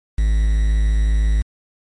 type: tone with quantisation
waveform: triangle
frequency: 53.1 Hz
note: G#1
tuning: 39 cents sharp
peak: -11 dBFS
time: 0.18-1.42 s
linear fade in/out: 5 ms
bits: 6
effects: MP3 48 kbps